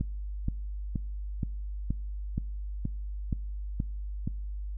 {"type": "click train", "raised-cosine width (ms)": 5, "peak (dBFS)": -17, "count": 10, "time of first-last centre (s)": [0.01, 4.275], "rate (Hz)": 2.11, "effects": ["noise-tail reverb RT60 0.8 s tail -26 dB re dry", "added 50 Hz sine -33 dBFS peak until 4.77 s"]}